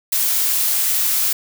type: noise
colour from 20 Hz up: blue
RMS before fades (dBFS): -18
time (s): 0.12-1.33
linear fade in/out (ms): 5
effects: none